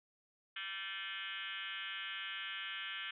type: tone with frequency modulation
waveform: sine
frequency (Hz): 2334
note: D7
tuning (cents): -11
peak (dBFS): -40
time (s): 0.56-3.11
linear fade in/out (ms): 5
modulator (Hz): 195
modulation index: 4.9
effects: none